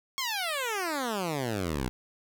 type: exponential sweep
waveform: 10% pulse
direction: down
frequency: 1108.7 to 58.27 Hz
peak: -21 dBFS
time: 0.18-1.89 s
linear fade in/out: 0 ms
effects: none